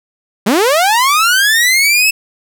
sawtooth linear sweep, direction up, 183.9 to 2637 Hz, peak -5 dBFS, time 0.46-2.11 s, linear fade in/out 10 ms, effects none

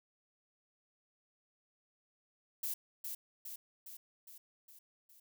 violet noise with echo, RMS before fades -38 dBFS, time 2.63-2.74 s, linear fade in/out 5 ms, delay 410 ms, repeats 6, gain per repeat -4 dB, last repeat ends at 5.2 s, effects none

